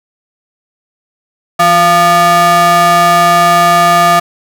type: ring-modulated tone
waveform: square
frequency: 261.6 Hz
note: C4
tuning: in tune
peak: -3 dBFS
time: 1.59-4.2 s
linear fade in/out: 10 ms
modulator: 953 Hz
effects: none